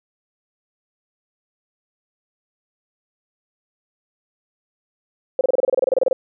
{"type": "tone bursts", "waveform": "sine", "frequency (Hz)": 523, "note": "C5", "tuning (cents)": -1, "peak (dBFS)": -12, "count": 16, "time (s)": [5.39, 6.13], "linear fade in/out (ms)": 2, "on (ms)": 20, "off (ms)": 28, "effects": []}